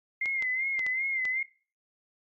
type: tone with vibrato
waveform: sine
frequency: 2086 Hz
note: C7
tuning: 6 cents flat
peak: -27 dBFS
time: 0.21-1.43 s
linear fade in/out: 5 ms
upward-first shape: sine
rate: 2.6 Hz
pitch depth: 68 cents each way
type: clicks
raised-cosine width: 0.2 ms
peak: -23 dBFS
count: 5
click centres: 0.258 / 0.424 / 0.793 / 0.865 / 1.253 s
effects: noise-tail reverb RT60 0.4 s tail -20 dB re dry + Opus 48 kbps